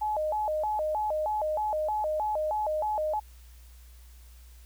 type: tone with vibrato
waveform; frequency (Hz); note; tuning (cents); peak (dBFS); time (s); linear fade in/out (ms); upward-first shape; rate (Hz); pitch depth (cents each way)
sine; 724; F#5; -38; -26; 0.01-3.2; 10; square; 3.2; 280
effects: added 60 Hz sine -48 dBFS peak until 4.65 s + white hiss -60 dBFS RMS until 4.65 s